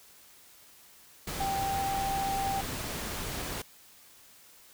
sine tone in noise, 784 Hz, G5, in tune, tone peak -29 dBFS, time 1.4-2.61 s, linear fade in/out 5 ms, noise pink, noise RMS -36 dBFS, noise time 1.27-3.62 s, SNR +4 dB, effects white hiss -56 dBFS RMS until 4.73 s

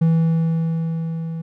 triangle tone with level ramp, 163.7 Hz, E3, 12 cents flat, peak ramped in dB -10 to -23 dBFS, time 0.01-1.42 s, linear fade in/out 10 ms, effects none

